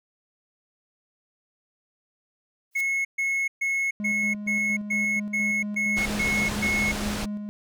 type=noise with exponential growth; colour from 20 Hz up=blue; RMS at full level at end=-34 dBFS; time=2.71-2.81 s; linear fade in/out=5 ms; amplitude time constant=20 ms
type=tone bursts; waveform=triangle; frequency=2181 Hz; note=C#7; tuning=29 cents flat; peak=-21 dBFS; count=10; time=2.75-6.92 s; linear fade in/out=10 ms; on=300 ms; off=130 ms
type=tone with tremolo; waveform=triangle; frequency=207.7 Hz; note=G#3; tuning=in tune; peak=-26 dBFS; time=4-7.49 s; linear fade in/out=0 ms; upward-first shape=square; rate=4.3 Hz; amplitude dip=35%
type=low-pass noise; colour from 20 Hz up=pink; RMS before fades=-31 dBFS; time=5.96-7.26 s; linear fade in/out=20 ms; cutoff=8700 Hz; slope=12 dB/octave
effects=none